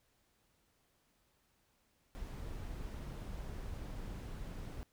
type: noise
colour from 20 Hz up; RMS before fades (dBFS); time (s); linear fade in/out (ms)
brown; -44; 2.15-4.83; 0
effects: pink hiss -75 dBFS RMS until 4.92 s